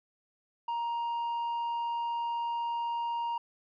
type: tone with tanh clipping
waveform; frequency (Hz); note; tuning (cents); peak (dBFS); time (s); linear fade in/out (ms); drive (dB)
sine; 938; A#5; +11; -31; 0.68-3.38; 5; 4
effects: none